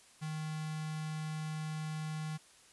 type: tone with notch filter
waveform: square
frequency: 155.56 Hz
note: D#3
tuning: in tune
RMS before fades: -39 dBFS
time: 0.21-2.38 s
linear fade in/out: 20 ms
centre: 490 Hz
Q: 1.5
effects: white hiss -61 dBFS RMS until 2.72 s + resampled to 24000 Hz